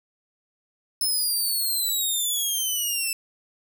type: exponential sweep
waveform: 10% pulse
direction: down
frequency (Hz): 5270 to 2637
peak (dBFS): -16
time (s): 1.01-3.13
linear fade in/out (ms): 2
effects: none